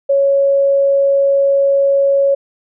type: tone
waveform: sine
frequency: 554.4 Hz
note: C#5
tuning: in tune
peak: -9 dBFS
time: 0.09-2.35 s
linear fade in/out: 10 ms
effects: none